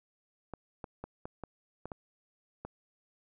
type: clicks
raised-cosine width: 1 ms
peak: -26 dBFS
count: 8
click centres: 0.537 / 0.842 / 1.04 / 1.255 / 1.437 / 1.856 / 1.918 / 2.65 s
effects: none